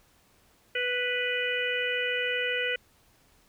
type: harmonic tone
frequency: 493.9 Hz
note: B4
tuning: in tune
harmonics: 1 / 3 / 4 / 5 / 6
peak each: -32 / -33 / -32 / -33 / -34 dBFS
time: 0.75-2.76 s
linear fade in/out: 5 ms
effects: pink hiss -63 dBFS RMS until 3.48 s